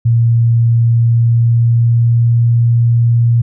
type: tone with pitch glide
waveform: sine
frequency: 116.54 to 117.69 Hz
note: A#2 to A#2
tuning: 0 to +17 cents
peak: -7 dBFS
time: 0.05-3.42 s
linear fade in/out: 10 ms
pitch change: +17 cents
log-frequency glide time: 0.83-2.44 s
effects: none